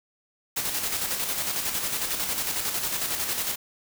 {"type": "noise with tremolo", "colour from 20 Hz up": "white", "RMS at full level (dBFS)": -27, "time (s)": [0.56, 3.56], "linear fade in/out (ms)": 10, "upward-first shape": "square", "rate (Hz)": 11, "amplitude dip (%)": 40, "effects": []}